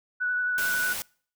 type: tone with vibrato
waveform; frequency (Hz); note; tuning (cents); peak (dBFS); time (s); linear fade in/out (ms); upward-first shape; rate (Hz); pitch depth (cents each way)
sine; 1480; F#6; 0; -24; 0.2-0.94; 20; triangle; 11; 18
type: noise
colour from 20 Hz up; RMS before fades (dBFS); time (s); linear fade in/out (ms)
white; -33; 0.58-1.02; 0
effects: noise-tail reverb RT60 0.5 s tail -25 dB re dry